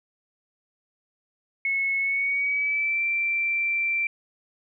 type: tone with pitch glide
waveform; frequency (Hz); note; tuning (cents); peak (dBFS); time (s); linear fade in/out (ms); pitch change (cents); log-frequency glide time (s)
sine; 2192 to 2349; C#7 to D7; -20 to 0; -22; 1.65-4.07; 2; +120; 1.99-3.03
effects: none